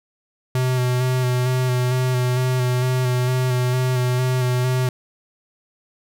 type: tone with vibrato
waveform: square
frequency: 126.5 Hz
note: B2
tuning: 42 cents sharp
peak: -18 dBFS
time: 0.55-4.89 s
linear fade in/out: 2 ms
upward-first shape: square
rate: 2.2 Hz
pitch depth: 19 cents each way
effects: none